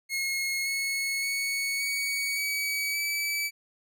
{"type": "tone with pitch steps", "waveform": "sawtooth", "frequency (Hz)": [2165, 2191, 2218, 2245, 2273, 2300], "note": ["C#7", "C#7", "C#7", "C#7", "C#7", "D7"], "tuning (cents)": [-41, -21, 0, 21, 43, -37], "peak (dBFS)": -24, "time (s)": [0.09, 3.51], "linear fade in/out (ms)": 50, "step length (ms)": 570, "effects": []}